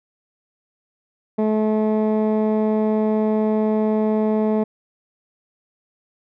15% pulse tone with low-pass filter, 215.8 Hz, A3, 33 cents flat, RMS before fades -19 dBFS, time 1.38-4.64 s, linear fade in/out 10 ms, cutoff 660 Hz, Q 0.52, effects none

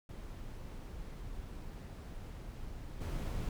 brown noise with level steps, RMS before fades -45 / -37 dBFS, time 0.09-3.49 s, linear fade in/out 2 ms, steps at 3 s, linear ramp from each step 20 ms, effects none

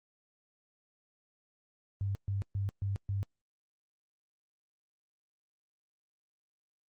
sine tone bursts, 98.9 Hz, G2, 16 cents sharp, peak -30 dBFS, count 5, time 2.01-3.23 s, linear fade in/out 0 ms, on 140 ms, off 130 ms, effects Opus 24 kbps

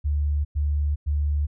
sine tone bursts, 73.3 Hz, D2, 3 cents flat, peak -20 dBFS, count 3, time 0.04-1.47 s, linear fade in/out 20 ms, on 410 ms, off 100 ms, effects none

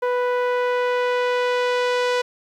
sawtooth tone with low-pass filter sweep, 493.9 Hz, B4, in tune, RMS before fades -21 dBFS, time 0.02-2.22 s, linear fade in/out 10 ms, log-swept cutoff 1400 to 5000 Hz, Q 0.79, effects 9-bit

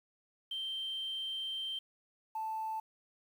sine tone pair in turn, 3136 / 880 Hz, G7 / A5, 0 / 0 cents, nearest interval octave + minor seventh, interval 2200 cents, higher first, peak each -35 / -34 dBFS, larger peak second, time 0.51-1.79 / 2.35-2.8 s, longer first, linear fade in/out 5 ms, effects tanh soft clip ceiling -30 dBFS + 10-bit

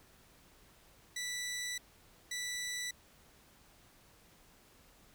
15% pulse tone bursts at uneven times, 1971 Hz, B6, 4 cents flat, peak -31 dBFS, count 2, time 1.16-1.78 / 2.31-2.91 s, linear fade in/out 5 ms, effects pink hiss -63 dBFS RMS until 5.14 s

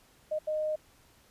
sine tone bursts at uneven times, 616 Hz, D#5, 17 cents flat, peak -28 dBFS, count 2, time 0.31-0.39 / 0.47-0.76 s, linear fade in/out 10 ms, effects pink hiss -62 dBFS RMS until 1.3 s + resampled to 32000 Hz

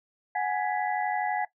sine tone cluster, 737 / 829 / 1676 / 1979 Hz, F#5 / G#5 / G#6 / B6, -7 / -3 / +15 / +3 cents, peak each -29 / -29 / -36 / -36 dBFS, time 0.35-1.45 s, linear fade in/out 5 ms, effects noise-tail reverb RT60 0.1 s tail -17 dB re dry

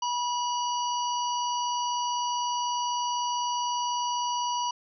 harmonic tone with a mistuned harmonic, 972 Hz, B5, 28 cents flat, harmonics 1 / 3 / 5 / 6, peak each -27 / -36 / -39 / -38 dBFS, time 0.02-4.71 s, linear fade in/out 5 ms, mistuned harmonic 5, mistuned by -85 cents, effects none

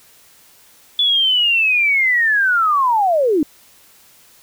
sine linear sweep, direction down, 3456 to 276.2 Hz, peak -12 dBFS, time 0.99-3.43 s, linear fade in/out 2 ms, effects white hiss -49 dBFS RMS until 4.42 s

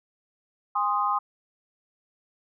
sine chord, Ab major, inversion none, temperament equal with one note detuned, 815.4 / 1046.5 / 1244.5 Hz, Ab5 / C6 / Eb6, -32 / 0 / 0 cents, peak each -28 / -26 / -26 dBFS, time 0.75-1.19 s, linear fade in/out 10 ms, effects none

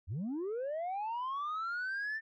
sine linear sweep, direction up, 72.6 to 1800 Hz, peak -32 dBFS, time 0.07-2.21 s, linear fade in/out 50 ms, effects tanh soft clip ceiling -33 dBFS

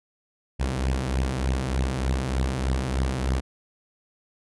sawtooth beating tone pair, 62.8 / 66.1 Hz, B1 / C2, +30 / +18 cents, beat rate 3.3 Hz, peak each -24 / -21 dBFS, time 0.59-3.41 s, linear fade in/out 20 ms, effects resampled to 24000 Hz

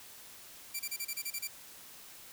5% pulse tone bursts, 2349 Hz, D7, in tune, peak -25 dBFS, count 9, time 0.74-1.476 s, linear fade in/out 10 ms, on 56 ms, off 29 ms, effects white hiss -52 dBFS RMS until 2.32 s

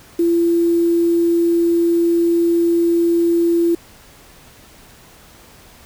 sine tone with quantisation, 340 Hz, F4, 46 cents flat, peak -12 dBFS, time 0.19-3.75 s, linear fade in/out 5 ms, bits 6, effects pink hiss -45 dBFS RMS until 5.85 s

